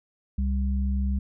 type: tone pair together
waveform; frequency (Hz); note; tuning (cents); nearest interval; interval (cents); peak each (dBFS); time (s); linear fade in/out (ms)
sine; 66.4 / 198.98; C2 / G3; +26 / +26; octave + perfect fifth; 1900; -23 / -30; 0.38-1.19; 5
effects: none